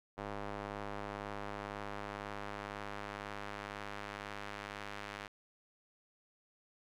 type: tone with band-pass filter sweep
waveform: square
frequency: 51 Hz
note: G#1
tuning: 31 cents flat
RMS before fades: -44 dBFS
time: 0.17-5.28 s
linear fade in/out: 20 ms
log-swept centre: 850 to 1900 Hz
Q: 0.8
effects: none